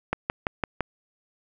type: click train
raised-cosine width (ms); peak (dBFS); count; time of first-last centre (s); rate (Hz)
0.5; -9; 5; 0.13-0.807; 5.91
effects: none